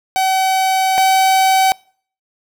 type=tone pair in turn; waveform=45% pulse; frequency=760 / 762.7 Hz; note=F#5 / G5; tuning=+46 / -48 cents; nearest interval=unison; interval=6 cents; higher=second; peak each=-13 / -10 dBFS; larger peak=second; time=0.16-0.98 / 0.98-1.72 s; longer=first; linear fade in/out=0 ms; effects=noise-tail reverb RT60 0.5 s tail -26 dB re dry